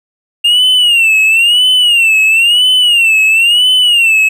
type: tone with vibrato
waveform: triangle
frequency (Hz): 2794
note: F7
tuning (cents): 0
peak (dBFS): -4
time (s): 0.44-4.29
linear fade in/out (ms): 10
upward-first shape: sine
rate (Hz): 0.99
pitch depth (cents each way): 140
effects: none